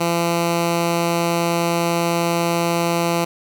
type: tone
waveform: 10% pulse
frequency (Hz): 169.9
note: F3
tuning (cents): -47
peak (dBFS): -9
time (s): 0-3.25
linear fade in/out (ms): 10
effects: none